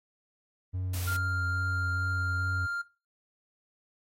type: tone with vibrato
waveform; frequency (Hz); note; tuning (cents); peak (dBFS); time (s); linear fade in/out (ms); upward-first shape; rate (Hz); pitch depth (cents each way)
triangle; 91.4; F#2; -21; -28; 0.73-2.67; 20; sine; 2.4; 22
type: noise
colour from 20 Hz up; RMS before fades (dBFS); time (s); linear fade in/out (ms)
white; -40; 0.93-1.17; 10
type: tone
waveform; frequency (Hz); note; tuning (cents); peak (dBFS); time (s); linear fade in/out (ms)
triangle; 1396.9; F6; 0; -29; 1.07-2.82; 10
effects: noise-tail reverb RT60 0.3 s tail -18 dB re dry + AAC 48 kbps